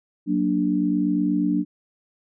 sine chord, Gb augmented, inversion none, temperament equal, 185 / 233.1 / 293.7 Hz, Gb3 / Bb3 / D4, 0 / 0 / 0 cents, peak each -24 / -26 / -21 dBFS, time 0.26-1.65 s, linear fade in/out 50 ms, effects none

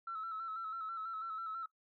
sine tone with vibrato, 1321 Hz, E6, 3 cents sharp, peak -38 dBFS, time 0.07-1.66 s, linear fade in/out 5 ms, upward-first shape square, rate 6.1 Hz, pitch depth 37 cents each way, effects noise-tail reverb RT60 0.1 s tail -18 dB re dry + tanh soft clip ceiling -34 dBFS

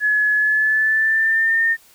sine tone with pitch glide, 1700 to 1822 Hz, G#6 to A#6, +40 to -40 cents, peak -14 dBFS, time 0-1.77 s, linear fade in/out 50 ms, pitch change +120 cents, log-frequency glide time 0.34-1.64 s, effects white hiss -51 dBFS RMS until 1.94 s

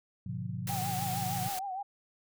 sine chord, G# diminished seventh, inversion none, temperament just, 103.83 / 124.59 / 149.51 / 179.41 Hz, G#2 / B2 / D3 / F3, 0 / +16 / +31 / +47 cents, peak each -40 / -38 / -43 / -39 dBFS, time 0.26-1.49 s, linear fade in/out 5 ms
white noise, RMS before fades -39 dBFS, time 0.67-1.59 s, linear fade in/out 2 ms
sine tone with vibrato, 770 Hz, G5, 31 cents flat, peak -34 dBFS, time 0.69-1.83 s, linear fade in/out 10 ms, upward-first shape triangle, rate 6.5 Hz, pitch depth 100 cents each way
effects none

